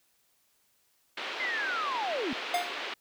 white band-pass noise, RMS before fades -37 dBFS, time 1.17-2.94 s, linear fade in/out 5 ms, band 310 to 3500 Hz, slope 24 dB/octave
sine linear sweep, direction down, 2093 to 227.5 Hz, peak -30 dBFS, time 1.4-2.33 s, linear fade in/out 0 ms
square tone with exponential decay, 708 Hz, F5, 23 cents sharp, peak -24 dBFS, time 2.54-2.8 s, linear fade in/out 2 ms, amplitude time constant 56 ms
effects white hiss -70 dBFS RMS until 3 s

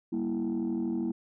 sine chord, E diminished, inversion first, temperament just, 197.78 / 237.3 / 329.6 Hz, G3 / Bb3 / E4, +16 / +31 / 0 cents, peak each -33 / -30 / -30 dBFS, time 0.12-1.12 s, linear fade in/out 10 ms, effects tanh soft clip ceiling -24 dBFS

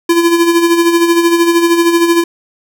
square tone with tremolo, 339.2 Hz, E4, 50 cents sharp, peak -6 dBFS, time 0.09-2.24 s, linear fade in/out 5 ms, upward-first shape sine, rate 13 Hz, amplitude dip 55%, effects none

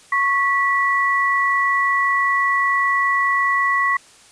sine tone pair together, 1105 / 1954.2 Hz, C#6 / B6, -6 / -19 cents, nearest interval minor seventh, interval 987 cents, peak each -18 dBFS, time 0.12-3.97 s, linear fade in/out 5 ms, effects white hiss -48 dBFS RMS until 4.31 s + resampled to 22050 Hz

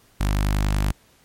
sawtooth tone with notch filter, 50.4 Hz, G1, 49 cents sharp, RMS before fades -21 dBFS, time 0.2-0.92 s, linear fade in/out 10 ms, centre 440 Hz, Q 1.3, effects pink hiss -57 dBFS RMS until 1.24 s + MP3 64 kbps

